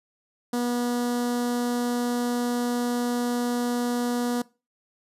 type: tone with notch filter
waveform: sawtooth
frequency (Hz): 242.2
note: B3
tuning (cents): -34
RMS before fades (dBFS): -26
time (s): 0.53-4.42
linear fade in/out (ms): 5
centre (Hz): 2400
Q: 0.99
effects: noise-tail reverb RT60 0.3 s tail -21 dB re dry + resampled to 32000 Hz